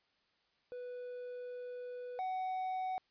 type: tone pair in turn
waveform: triangle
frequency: 493.9 / 748 Hz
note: B4 / F#5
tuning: 0 / +19 cents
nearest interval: perfect fifth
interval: 719 cents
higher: second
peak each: -40 / -33 dBFS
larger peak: second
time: 0.72-2.19 / 2.19-2.98 s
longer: first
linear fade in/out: 0 ms
effects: white hiss -75 dBFS RMS until 3.1 s + resampled to 11025 Hz